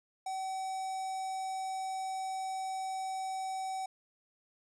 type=tone with notch filter; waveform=square; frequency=762 Hz; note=G5; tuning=49 cents flat; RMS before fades=-37 dBFS; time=0.26-3.86 s; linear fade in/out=5 ms; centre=2900 Hz; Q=0.75; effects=resampled to 22050 Hz